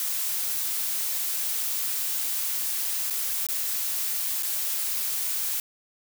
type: noise with dropouts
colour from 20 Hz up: blue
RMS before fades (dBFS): -28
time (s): 0-5.6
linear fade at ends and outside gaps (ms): 1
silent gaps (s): 3.1-3.106 / 3.467-3.487 / 4.426-4.431
effects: none